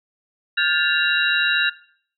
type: tone cluster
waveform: sine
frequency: 1423 / 1591 / 1744 / 2772 / 3860 Hz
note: F6 / G6 / A6 / F7 / B7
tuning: +32 / +25 / -16 / -14 / -40 cents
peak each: -23 dBFS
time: 0.57-1.7 s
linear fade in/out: 10 ms
effects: noise-tail reverb RT60 0.5 s tail -17 dB re dry